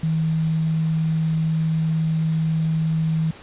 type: tone with quantisation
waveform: sine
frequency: 159.9 Hz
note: D#3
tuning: 48 cents sharp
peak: -18 dBFS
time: 0.03-3.31 s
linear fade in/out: 5 ms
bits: 7
effects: pink hiss -43 dBFS RMS until 3.42 s + resampled to 8000 Hz